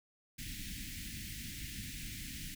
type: band-stop noise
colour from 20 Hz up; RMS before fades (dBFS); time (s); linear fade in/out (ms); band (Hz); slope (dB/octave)
pink; -44; 0.38-2.55; 10; 290 to 1800; 48
effects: none